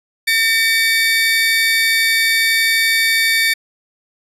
30% pulse tone pair together, 1809.6 / 2280 Hz, A6 / C#7, +48 / +48 cents, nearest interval major third, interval 400 cents, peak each -13 dBFS, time 0.27-3.54 s, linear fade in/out 10 ms, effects resampled to 32000 Hz

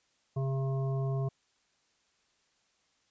harmonic tone, 134.5 Hz, C3, 48 cents sharp, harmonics 1 / 3 / 5 / 7 / 8, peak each -29 / -39 / -42 / -57 / -48 dBFS, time 0.36-1.29 s, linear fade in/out 10 ms, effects white hiss -72 dBFS RMS until 3.1 s + resampled to 16000 Hz

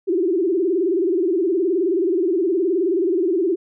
sine tone with vibrato, 358.1 Hz, F4, 43 cents sharp, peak -16 dBFS, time 0.07-3.56 s, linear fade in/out 20 ms, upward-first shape sine, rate 19 Hz, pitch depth 180 cents each way, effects none

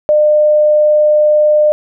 sine tone, 603 Hz, D5, 46 cents sharp, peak -6 dBFS, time 0.09-1.72 s, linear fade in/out 0 ms, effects none

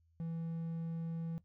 triangle tone with hard clipping, 165.2 Hz, E3, 4 cents sharp, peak -38 dBFS, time 0.2-1.38 s, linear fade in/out 0 ms, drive 6 dB, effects noise-tail reverb RT60 0.1 s tail -17 dB re dry + added 82 Hz sine -68 dBFS peak until 1.44 s

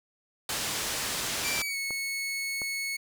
white low-pass noise, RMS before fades -32 dBFS, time 0.49-1.62 s, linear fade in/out 2 ms, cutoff 8200 Hz, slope 12 dB/octave
sawtooth tone with pitch glide, 2345 to 2201 Hz, D7 to C#7, -3 to -13 cents, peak -27 dBFS, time 1.44-2.97 s, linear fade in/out 10 ms, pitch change -110 cents, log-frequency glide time 1.56-1.77 s
clicks, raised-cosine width 1 ms, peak -26 / -26 dBFS, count 2, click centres 1.907 / 2.618 s
effects none

